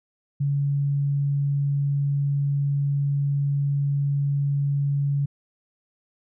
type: tone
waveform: sine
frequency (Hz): 141.4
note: C#3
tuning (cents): +35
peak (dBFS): -20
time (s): 0.4-5.26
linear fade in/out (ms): 10
effects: none